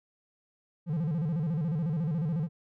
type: tone with vibrato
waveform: triangle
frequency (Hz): 159.6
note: D#3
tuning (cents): +44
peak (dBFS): -25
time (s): 0.86-2.49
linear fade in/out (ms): 50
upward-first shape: square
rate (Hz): 14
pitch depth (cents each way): 140
effects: none